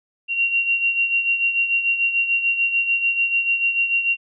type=beating tone pair; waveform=sine; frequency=2753 / 2759.8 Hz; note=F7 / F7; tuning=-25 / -21 cents; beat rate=6.8 Hz; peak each=-18 / -25 dBFS; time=0.28-4.17 s; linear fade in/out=50 ms; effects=none